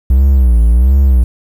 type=tone with vibrato; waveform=triangle; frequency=62.2 Hz; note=B1; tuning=13 cents sharp; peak=-3 dBFS; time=0.1-1.24 s; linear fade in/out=5 ms; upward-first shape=sine; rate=1.4 Hz; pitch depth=170 cents each way; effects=7-bit